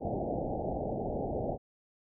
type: low-pass noise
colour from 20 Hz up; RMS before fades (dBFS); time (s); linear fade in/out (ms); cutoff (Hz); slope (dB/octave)
white; -34; 0-1.58; 50; 790; 96
effects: none